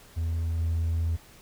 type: tone with level steps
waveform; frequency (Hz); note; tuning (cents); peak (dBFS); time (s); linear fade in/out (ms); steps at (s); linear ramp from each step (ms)
triangle; 82.5; E2; +2; -23 / -21; 0.16-1.17; 20; 0.59; 5
effects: tanh soft clip ceiling -19 dBFS + pink hiss -53 dBFS RMS until 1.41 s